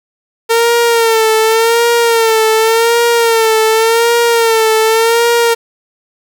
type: tone with vibrato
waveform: sawtooth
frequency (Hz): 455.2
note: A#4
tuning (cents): -41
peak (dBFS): -4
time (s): 0.49-5.55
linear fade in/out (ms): 20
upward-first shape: sine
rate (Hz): 0.88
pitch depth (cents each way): 61
effects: 7-bit